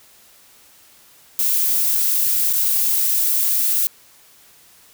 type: noise with dropouts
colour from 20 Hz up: violet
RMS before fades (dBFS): -18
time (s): 1.39-3.87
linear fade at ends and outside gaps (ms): 0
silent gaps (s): 2.528-2.535
effects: white hiss -50 dBFS RMS until 4.93 s